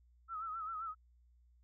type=tone with vibrato; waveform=sine; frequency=1300 Hz; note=E6; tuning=24 cents flat; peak=-39 dBFS; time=0.28-0.95 s; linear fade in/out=50 ms; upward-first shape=sine; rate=7.6 Hz; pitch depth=71 cents each way; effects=added 60 Hz sine -64 dBFS peak until 1.63 s